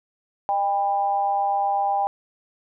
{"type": "tone with amplitude modulation", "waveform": "sine", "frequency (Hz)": 800, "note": "G5", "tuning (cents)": 35, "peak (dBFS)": -16, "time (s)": [0.49, 2.07], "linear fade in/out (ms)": 0, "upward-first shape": "sine", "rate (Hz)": 192, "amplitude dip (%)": 70, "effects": []}